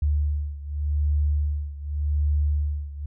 sine beating tone pair, 73.42 / 74.28 Hz, D2 / D2, 0 / +20 cents, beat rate 0.86 Hz, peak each -23 / -26 dBFS, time 0.02-3.06 s, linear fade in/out 5 ms, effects none

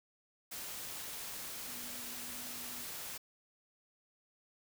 sine tone in noise, 244 Hz, B3, 21 cents flat, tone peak -55 dBFS, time 1.67-2.84 s, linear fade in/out 10 ms, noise white, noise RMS -44 dBFS, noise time 0.51-3.18 s, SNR -14 dB, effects none

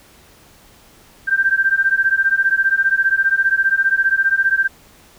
sine beating tone pair, 1568 / 1583 Hz, G6 / G6, 0 / +17 cents, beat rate 15 Hz, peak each -16 dBFS, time 1.27-4.68 s, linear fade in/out 20 ms, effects pink hiss -48 dBFS RMS until 5.18 s

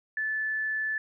sine tone, 1743 Hz, A6, 17 cents flat, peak -27 dBFS, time 0.17-0.98 s, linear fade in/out 2 ms, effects none

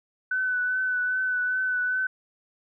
sine tone with vibrato, 1502 Hz, F#6, 26 cents sharp, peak -23 dBFS, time 0.31-2.07 s, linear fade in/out 5 ms, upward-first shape triangle, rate 2.5 Hz, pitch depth 26 cents each way, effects none

